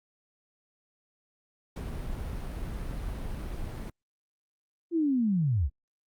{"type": "noise", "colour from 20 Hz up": "brown", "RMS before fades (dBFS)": -35, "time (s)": [1.76, 3.9], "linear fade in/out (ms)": 5}
{"type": "linear sweep", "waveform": "sine", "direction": "down", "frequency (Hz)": [346.8, 56.1], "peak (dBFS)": -23, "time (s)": [4.91, 5.7], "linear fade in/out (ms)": 50}
{"effects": ["Opus 48 kbps"]}